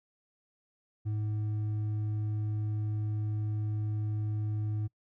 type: tone with hard clipping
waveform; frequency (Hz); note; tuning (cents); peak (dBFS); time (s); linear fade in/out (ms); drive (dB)
sine; 106.4; G#2; +42; -31; 1.05-4.88; 20; 4
effects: noise-tail reverb RT60 0.1 s tail -25 dB re dry